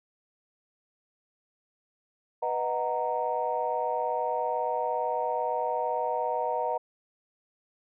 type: chord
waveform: sine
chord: B major seventh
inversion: none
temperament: equal with one note detuned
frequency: 493.9 / 622.3 / 740 / 929.1 Hz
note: B4 / D#5 / F#5 / A#5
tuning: 0 / 0 / 0 / -6 cents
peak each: -32 / -32 / -32 / -30 dBFS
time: 2.42-6.78 s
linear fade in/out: 10 ms
effects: tanh soft clip ceiling -16 dBFS